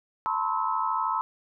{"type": "tone cluster", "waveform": "sine", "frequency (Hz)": [892, 991, 1064, 1298], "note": ["A5", "B5", "C6", "E6"], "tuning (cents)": [23, 6, 29, -27], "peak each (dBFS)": -30, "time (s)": [0.26, 1.21], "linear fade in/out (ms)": 0, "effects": []}